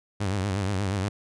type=tone with vibrato; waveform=sawtooth; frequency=97.9 Hz; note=G2; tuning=2 cents flat; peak=-21 dBFS; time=0.2-1.09 s; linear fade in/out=10 ms; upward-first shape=triangle; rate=8.4 Hz; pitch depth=130 cents each way; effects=resampled to 22050 Hz